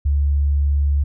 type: tone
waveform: sine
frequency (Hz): 71.4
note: D2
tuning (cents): -48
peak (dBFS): -14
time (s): 0.05-1.04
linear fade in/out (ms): 10
effects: none